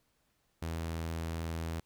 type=tone; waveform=sawtooth; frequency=82.1 Hz; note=E2; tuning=6 cents flat; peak=-31 dBFS; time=0.62-1.8 s; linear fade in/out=5 ms; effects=pink hiss -75 dBFS RMS until 1.85 s